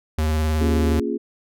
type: tone with vibrato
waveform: square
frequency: 77.78 Hz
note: D#2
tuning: in tune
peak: -19 dBFS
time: 0.18-1 s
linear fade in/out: 5 ms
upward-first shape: sine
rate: 19 Hz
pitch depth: 31 cents each way
type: chord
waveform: sine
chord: Bb minor seventh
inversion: none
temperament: equal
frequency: 233.1 / 277.2 / 349.2 / 415.3 Hz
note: Bb3 / Db4 / F4 / Ab4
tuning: 0 / 0 / 0 / 0 cents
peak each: -27 dBFS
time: 0.6-1.18 s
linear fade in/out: 20 ms
effects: none